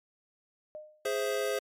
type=tone with exponential decay; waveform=sine; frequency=611 Hz; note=D#5; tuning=32 cents flat; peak=-37 dBFS; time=0.75-1.11 s; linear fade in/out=0 ms; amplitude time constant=77 ms
type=chord; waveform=square; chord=Ab augmented; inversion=none; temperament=equal; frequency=415.3 / 523.3 / 659.3 Hz; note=Ab4 / C5 / E5; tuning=0 / 0 / 0 cents; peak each=-33 / -33 / -37 dBFS; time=1.05-1.59 s; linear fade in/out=5 ms
effects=MP3 64 kbps